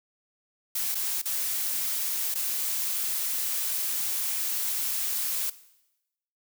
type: noise with dropouts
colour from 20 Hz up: blue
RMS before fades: -29 dBFS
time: 0.75-5.5 s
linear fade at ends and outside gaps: 5 ms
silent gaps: 0.947-0.952 / 1.217-1.255 / 2.343-2.353 s
effects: noise-tail reverb RT60 0.9 s tail -17 dB re dry